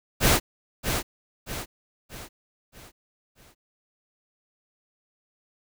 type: noise with echo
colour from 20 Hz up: pink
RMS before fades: -19 dBFS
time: 0.2-0.4 s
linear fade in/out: 50 ms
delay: 630 ms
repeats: 5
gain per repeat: -7 dB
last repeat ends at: 3.55 s
effects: none